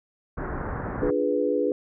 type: low-pass noise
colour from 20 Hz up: pink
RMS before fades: -31 dBFS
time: 0.37-1.11 s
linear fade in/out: 10 ms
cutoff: 1700 Hz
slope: 48 dB/octave
type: chord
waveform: sine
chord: D diminished seventh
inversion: none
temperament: equal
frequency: 293.7 / 349.2 / 415.3 / 493.9 Hz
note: D4 / F4 / Ab4 / Cb5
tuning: 0 / 0 / 0 / 0 cents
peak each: -27 / -31 / -26 / -25 dBFS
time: 1.02-1.72 s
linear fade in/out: 2 ms
effects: none